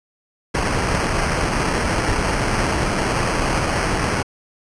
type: noise with sample-and-hold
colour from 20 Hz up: pink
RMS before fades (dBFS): -20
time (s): 0.54-4.23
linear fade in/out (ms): 10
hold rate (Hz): 3675
effects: resampled to 22050 Hz